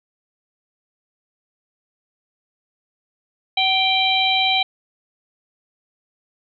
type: harmonic tone with a mistuned harmonic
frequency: 785 Hz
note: G5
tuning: 2 cents sharp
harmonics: 1 / 3 / 4 / 5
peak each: -21 / -21 / -21 / -21 dBFS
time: 3.57-4.63 s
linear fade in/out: 5 ms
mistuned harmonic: 1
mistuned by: -59 cents
effects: none